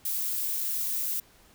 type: noise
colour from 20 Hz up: violet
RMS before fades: -30 dBFS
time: 0.05-1.2 s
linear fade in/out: 5 ms
effects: pink hiss -58 dBFS RMS until 1.54 s